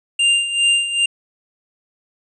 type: tone with tremolo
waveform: square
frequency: 2794 Hz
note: F7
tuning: in tune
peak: -12 dBFS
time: 0.19-1.06 s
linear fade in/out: 5 ms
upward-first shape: sine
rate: 2.5 Hz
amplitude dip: 70%
effects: resampled to 22050 Hz